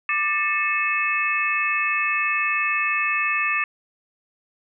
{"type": "tone cluster", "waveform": "sine", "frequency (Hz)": [1185, 1777, 2178, 2596], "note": ["D6", "A6", "C#7", "E7"], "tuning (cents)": [15, 17, -31, -27], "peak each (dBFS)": [-26, -26, -27, -23], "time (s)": [0.09, 3.64], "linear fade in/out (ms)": 2, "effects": []}